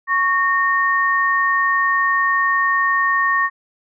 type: tone pair together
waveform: sine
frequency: 1108.7 / 1840 Hz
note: C#6 / A#6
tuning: 0 / -23 cents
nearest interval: major sixth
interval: 877 cents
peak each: -17 dBFS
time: 0.07-3.5 s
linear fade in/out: 50 ms
effects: none